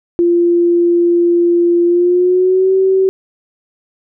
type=tone with pitch glide; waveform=sine; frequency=345.4 to 381 Hz; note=F4 to G4; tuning=-19 to -49 cents; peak=-8 dBFS; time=0.19-3.09 s; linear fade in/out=0 ms; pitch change=+170 cents; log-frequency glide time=1.85-2.73 s; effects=none